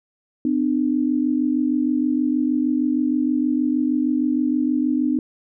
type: tone pair together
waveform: sine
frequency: 254.2 / 300.6 Hz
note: C4 / D4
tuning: -50 / +40 cents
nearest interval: minor third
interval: 290 cents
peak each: -20 dBFS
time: 0.45-5.19 s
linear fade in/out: 2 ms
effects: none